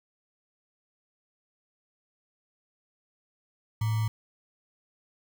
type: tone with sample-and-hold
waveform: sine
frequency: 110 Hz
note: A2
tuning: in tune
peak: -24 dBFS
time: 3.81-4.08 s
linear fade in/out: 5 ms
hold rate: 1050 Hz
effects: none